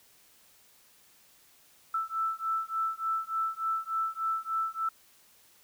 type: beating tone pair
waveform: sine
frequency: 1321 / 1324.4 Hz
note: E6 / E6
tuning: +3 / +8 cents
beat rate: 3.4 Hz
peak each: -32 / -32 dBFS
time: 1.94-4.89 s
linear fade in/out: 5 ms
effects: white hiss -61 dBFS RMS until 5.63 s